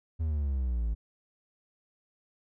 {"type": "exponential sweep", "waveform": "triangle", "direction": "down", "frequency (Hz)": [82.41, 53.3], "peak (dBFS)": -25, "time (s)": [0.19, 0.95], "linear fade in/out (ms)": 20, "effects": []}